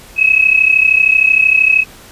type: tone pair together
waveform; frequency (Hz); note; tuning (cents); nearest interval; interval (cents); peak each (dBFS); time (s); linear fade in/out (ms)
sine; 2548 / 2581; D#7 / E7; +41 / -37; unison; 22; -10; 0.16-1.85; 50
effects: pink hiss -38 dBFS RMS until 2.11 s + resampled to 32000 Hz